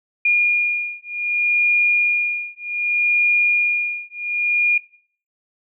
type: beating tone pair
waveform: sine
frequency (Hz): 2425 / 2425.65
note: D#7 / D#7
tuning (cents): -45 / -45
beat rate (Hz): 0.65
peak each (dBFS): -19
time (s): 0.25-4.78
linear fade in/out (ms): 5
effects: noise-tail reverb RT60 0.5 s tail -18 dB re dry

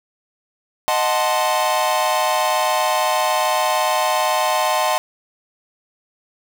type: chord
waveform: 45% pulse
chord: D# diminished seventh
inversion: none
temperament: equal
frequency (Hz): 622.3 / 740 / 880 / 1046.5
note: D#5 / F#5 / A5 / C6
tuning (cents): 0 / 0 / 0 / 0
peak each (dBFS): -22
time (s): 0.88-4.98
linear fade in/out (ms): 0
effects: none

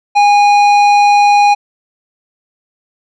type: tone with tanh clipping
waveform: triangle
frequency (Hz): 820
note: G#5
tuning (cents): -22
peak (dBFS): -7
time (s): 0.15-1.55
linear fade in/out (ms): 20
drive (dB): 16
effects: none

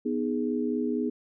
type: chord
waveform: sine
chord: G# minor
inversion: first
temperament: equal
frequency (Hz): 246.9 / 311.1 / 415.3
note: B3 / D#4 / G#4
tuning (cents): 0 / 0 / 0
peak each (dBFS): -28 / -31 / -31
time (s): 0.05-1.1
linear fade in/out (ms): 10
effects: none

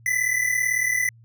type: tone pair together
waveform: square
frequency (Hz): 1979 / 2017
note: B6 / B6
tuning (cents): +3 / +36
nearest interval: unison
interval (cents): 33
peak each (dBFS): -24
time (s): 0.06-1.09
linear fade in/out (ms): 2
effects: added 115 Hz sine -48 dBFS peak until 1.24 s

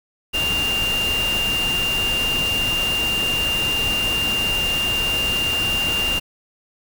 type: tone in noise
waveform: sine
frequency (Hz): 2794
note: F7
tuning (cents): 0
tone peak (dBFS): -19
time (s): 0.33-6.2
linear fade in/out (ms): 20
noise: pink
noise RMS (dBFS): -27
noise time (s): 0.33-6.2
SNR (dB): +5
effects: none

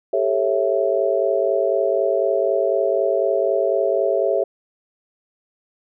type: chord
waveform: sine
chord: A dominant seventh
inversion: third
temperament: just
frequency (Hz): 396 / 440 / 550 / 660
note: G4 / A4 / C#5 / E5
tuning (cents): +18 / 0 / -14 / +2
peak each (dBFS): -22 / -24 / -21 / -21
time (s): 0.13-4.44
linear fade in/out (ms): 5
effects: none

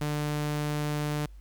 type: tone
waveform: sawtooth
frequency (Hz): 148.8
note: D3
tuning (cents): +23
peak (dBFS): -24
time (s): 0.01-1.26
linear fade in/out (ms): 5
effects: added 50 Hz sine -44 dBFS peak until 1.4 s + pink hiss -67 dBFS RMS until 1.4 s

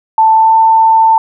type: tone with pitch glide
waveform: sine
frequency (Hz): 884 to 892.7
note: A5 to A5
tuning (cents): +8 to +25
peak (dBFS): -4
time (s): 0.18-1.18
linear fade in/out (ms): 2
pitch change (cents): +17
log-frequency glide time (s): 0.35-0.54
effects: none

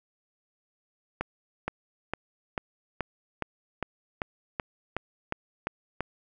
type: accelerating click train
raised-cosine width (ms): 0.5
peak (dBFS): -14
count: 13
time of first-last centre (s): 1.21-6.006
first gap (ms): 470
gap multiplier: 0.97
effects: none

